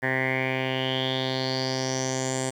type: tone with low-pass filter sweep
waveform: 10% pulse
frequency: 130.81 Hz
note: C3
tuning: in tune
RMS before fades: -27 dBFS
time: 0.02-2.51 s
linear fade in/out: 20 ms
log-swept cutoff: 1800 to 8100 Hz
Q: 6.8
effects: 9-bit